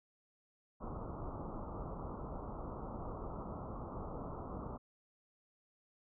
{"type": "low-pass noise", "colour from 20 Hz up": "pink", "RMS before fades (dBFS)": -44, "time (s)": [0.8, 4.78], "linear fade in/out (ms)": 20, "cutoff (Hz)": 1300, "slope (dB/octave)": 96, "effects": []}